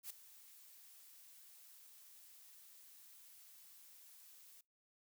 blue noise with ADSR envelope, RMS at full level -45 dBFS, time 0.03-4.61 s, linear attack 71 ms, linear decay 6 ms, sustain -16 dB, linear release 5 ms, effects noise-tail reverb RT60 0.2 s tail -23 dB re dry

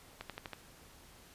accelerating click train, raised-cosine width 0.3 ms, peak -25 dBFS, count 5, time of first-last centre 0.21-0.533 s, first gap 87 ms, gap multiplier 0.95, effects pink hiss -58 dBFS RMS until 1.34 s + resampled to 32000 Hz

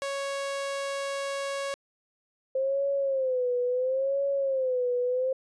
sawtooth tone, 554.4 Hz, C#5, in tune, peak -26 dBFS, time 0.02-1.74 s, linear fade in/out 0 ms
sine tone with vibrato, 523.3 Hz, C5, in tune, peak -24 dBFS, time 2.55-5.33 s, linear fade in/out 5 ms, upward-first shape sine, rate 0.73 Hz, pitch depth 110 cents each way
effects resampled to 22050 Hz

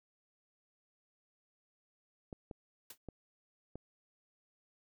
clicks, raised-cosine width 2 ms, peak -31 dBFS, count 4, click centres 2.328 / 2.512 / 3.087 / 3.756 s
white noise with exponential decay, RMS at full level -43 dBFS, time 2.9-2.98 s, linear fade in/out 5 ms, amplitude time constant 16 ms
effects none

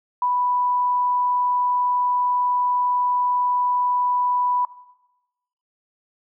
sine tone, 987.8 Hz, B5, in tune, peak -18 dBFS, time 0.22-4.65 s, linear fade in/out 2 ms, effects noise-tail reverb RT60 1.0 s tail -17 dB re dry

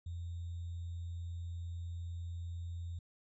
sine tone with sample-and-hold, 85.6 Hz, F2, 34 cents flat, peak -39 dBFS, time 0.06-2.99 s, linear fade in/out 5 ms, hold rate 3675 Hz, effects resampled to 22050 Hz

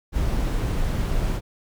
brown noise, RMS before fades -23 dBFS, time 0.12-1.41 s, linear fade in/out 50 ms, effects none

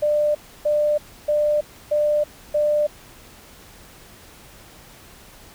sine tone bursts, 596 Hz, D5, 25 cents sharp, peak -16 dBFS, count 5, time 0.02-2.87 s, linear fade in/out 10 ms, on 330 ms, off 300 ms, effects pink hiss -46 dBFS RMS until 5.54 s

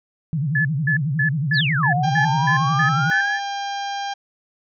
sine tone with vibrato, 146.83 Hz, D3, in tune, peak -19 dBFS, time 0.33-3.1 s, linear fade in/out 0 ms, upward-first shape sine, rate 11 Hz, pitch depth 210 cents each way
sine tone bursts, 1723 Hz, A6, 37 cents flat, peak -17 dBFS, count 9, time 0.55-3.21 s, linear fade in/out 5 ms, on 100 ms, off 220 ms
sine exponential two-way sweep, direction down then up, 5100 to 698.5 to 1778 Hz, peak -20 dBFS, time 1.53-3.4 s, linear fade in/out 50 ms, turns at 1.92 s
harmonic tone, 800 Hz, G5, 35 cents sharp, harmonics 1 / 2 / 3 / 4 / 5 / 6 / 7 / 8, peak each -25 / -33 / -41 / -35 / -42 / -41 / -40 / -46 dBFS, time 2.03-4.14 s, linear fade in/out 10 ms
effects none

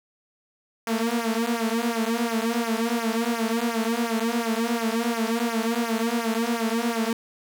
sawtooth tone with flanger, 230.1 Hz, A#3, 22 cents flat, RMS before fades -25 dBFS, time 0.87-7.13 s, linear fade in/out 2 ms, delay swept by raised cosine 0.24 to 5.84 ms, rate 2.8 Hz, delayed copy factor -1, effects none

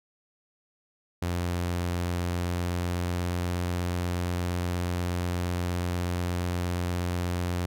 sawtooth tone with pitch glide, 87.7 to 88.41 Hz, F2 to F2, +8 to +22 cents, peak -23 dBFS, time 1.22-7.66 s, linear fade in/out 5 ms, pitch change +14 cents, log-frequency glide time 2.08-3.5 s, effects none

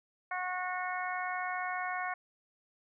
harmonic tone, 365.2 Hz, F#4, 23 cents flat, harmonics 2 / 3 / 4 / 5 / 6, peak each -37 / -39 / -40 / -41 / -42 dBFS, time 0.31-2.14 s, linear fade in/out 5 ms, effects none

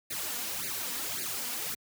white noise with flanger, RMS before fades -35 dBFS, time 0.1-1.75 s, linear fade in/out 10 ms, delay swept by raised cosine 0.44 to 4.24 ms, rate 1.8 Hz, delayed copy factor +1, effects high-pass 80 Hz 12 dB/octave

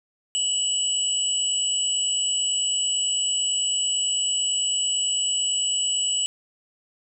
sine tone pair together, 2960 / 7889 Hz, F#7 / B8, 0 / -3 cents, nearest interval octave + perfect fourth, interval 1697 cents, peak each -24 dBFS, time 0.35-6.26 s, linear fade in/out 0 ms, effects none

